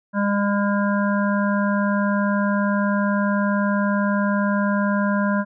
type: harmonic tone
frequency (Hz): 202.3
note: G#3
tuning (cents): -45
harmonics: 1 / 3 / 5 / 7 / 8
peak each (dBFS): -19 / -26 / -27 / -29 / -30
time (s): 0.13-5.45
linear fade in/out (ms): 50
effects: none